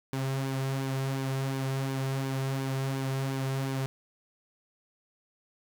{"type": "tone with flanger", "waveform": "sawtooth", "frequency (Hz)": 134.3, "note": "C3", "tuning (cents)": 46, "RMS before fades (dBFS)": -31, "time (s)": [0.13, 3.86], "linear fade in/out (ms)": 0, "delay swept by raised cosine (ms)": [1.5, 4.1], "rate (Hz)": 2.8, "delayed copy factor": -0.5, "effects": []}